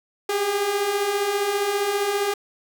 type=beating tone pair; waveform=sawtooth; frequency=392 / 407 Hz; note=G4 / G#4; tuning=0 / -35 cents; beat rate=15 Hz; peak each=-25 / -18 dBFS; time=0.29-2.34 s; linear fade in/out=5 ms; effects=7-bit